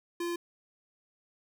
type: tone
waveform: square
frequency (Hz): 344.7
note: F4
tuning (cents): -23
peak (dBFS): -32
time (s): 0.2-0.36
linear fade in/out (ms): 5
effects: none